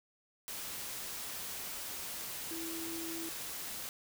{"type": "tone in noise", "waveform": "sine", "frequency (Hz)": 329.6, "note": "E4", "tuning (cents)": 0, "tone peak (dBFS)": -41, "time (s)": [2.51, 3.29], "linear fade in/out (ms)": 0, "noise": "white", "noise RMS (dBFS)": -42, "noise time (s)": [0.48, 3.89], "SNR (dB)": -2, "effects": []}